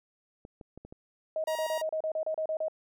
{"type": "clicks", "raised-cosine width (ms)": 2, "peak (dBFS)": -32, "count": 5, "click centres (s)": [0.451, 0.612, 0.776, 0.85, 0.925]}
{"type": "tone bursts", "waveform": "sine", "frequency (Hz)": 630, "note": "D#5", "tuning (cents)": 21, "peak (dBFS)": -28, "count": 12, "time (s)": [1.36, 2.683], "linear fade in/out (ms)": 2, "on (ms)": 80, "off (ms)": 33}
{"type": "tone", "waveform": "sawtooth", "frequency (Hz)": 948, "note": "A#5", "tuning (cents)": 29, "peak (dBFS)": -31, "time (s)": [1.47, 1.82], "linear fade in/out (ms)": 10}
{"effects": []}